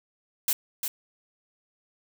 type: noise with echo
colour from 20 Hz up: blue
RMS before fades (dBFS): -24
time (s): 0.48-0.53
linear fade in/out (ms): 2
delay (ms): 350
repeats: 1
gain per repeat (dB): -6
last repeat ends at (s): 0.88
effects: none